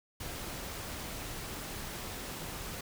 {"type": "noise", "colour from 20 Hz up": "pink", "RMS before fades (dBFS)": -41, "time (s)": [0.2, 2.81], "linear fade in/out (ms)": 5, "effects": []}